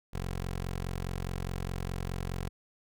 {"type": "tone", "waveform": "15% pulse", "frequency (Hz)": 44.82, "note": "F1", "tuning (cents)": 46, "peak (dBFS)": -27, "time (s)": [0.13, 2.49], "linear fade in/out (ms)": 10, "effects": []}